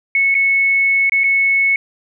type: tone with dropouts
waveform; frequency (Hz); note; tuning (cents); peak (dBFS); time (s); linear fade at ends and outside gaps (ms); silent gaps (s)
sine; 2202; C#7; -12; -11; 0.15-1.76; 2; 0.344-0.35 / 1.096-1.12 / 1.236-1.24
effects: none